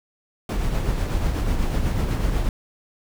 brown noise with tremolo, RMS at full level -20 dBFS, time 0.49-2.49 s, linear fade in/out 2 ms, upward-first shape triangle, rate 8.1 Hz, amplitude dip 45%, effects none

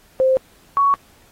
sine tone pair in turn, 523.3 / 1117.5 Hz, C5 / C#6, 0 / +14 cents, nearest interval octave + minor second, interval 1314 cents, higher second, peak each -12 dBFS, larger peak neither, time 0.2-0.37 / 0.77-0.94 s, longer neither, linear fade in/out 0 ms, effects pink hiss -53 dBFS RMS until 1.31 s + AAC 48 kbps

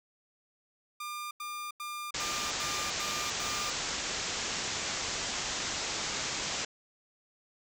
sawtooth tone bursts, 1200 Hz, D6, 37 cents sharp, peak -33 dBFS, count 7, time 1-3.704 s, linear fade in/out 5 ms, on 310 ms, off 89 ms
white low-pass noise, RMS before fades -35 dBFS, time 2.14-6.65 s, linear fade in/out 5 ms, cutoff 7500 Hz, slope 96 dB/octave
effects none

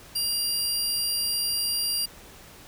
sawtooth tone pair together, 2833 / 4749 Hz, F7 / D8, +24 / +18 cents, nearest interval major sixth, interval 894 cents, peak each -33 / -22 dBFS, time 0.15-2.06 s, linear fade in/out 10 ms, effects pink hiss -48 dBFS RMS until 2.67 s

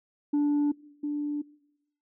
sine tone pair in turn, 291.7 / 293.4 Hz, D4 / D4, -12 / -2 cents, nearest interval unison, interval 10 cents, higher second, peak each -19 / -27 dBFS, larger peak first, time 0.33-0.72 / 1.03-1.42 s, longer neither, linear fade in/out 10 ms, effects noise-tail reverb RT60 0.9 s tail -23 dB re dry + tanh soft clip ceiling -21 dBFS

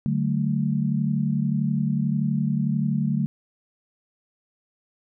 sine chord, D major, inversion none, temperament equal with one note detuned, 146.83 / 188.56 / 220 Hz, D3 / F#3 / A3, 0 / +33 / 0 cents, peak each -24 / -26 / -25 dBFS, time 0.06-3.26 s, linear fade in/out 0 ms, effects none

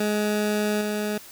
20% pulse tone with level steps, 210 Hz, G#3, 19 cents sharp, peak -17 / -20 dBFS, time 0-1.18 s, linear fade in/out 5 ms, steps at 0.81 s, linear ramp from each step 2 ms, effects white hiss -45 dBFS RMS until 1.31 s

